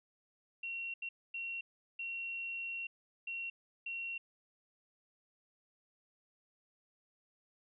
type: tone bursts at uneven times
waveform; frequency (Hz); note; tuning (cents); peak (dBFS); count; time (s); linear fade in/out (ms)
sine; 2735; F7; -37; -38; 6; 0.63-0.94 / 1.02-1.09 / 1.34-1.61 / 1.99-2.87 / 3.27-3.5 / 3.86-4.18; 5
effects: none